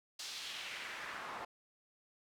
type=noise with band-pass filter sweep; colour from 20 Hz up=pink; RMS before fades=-45 dBFS; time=0.19-1.45 s; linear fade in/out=5 ms; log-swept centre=4900 to 980 Hz; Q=1.6; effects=none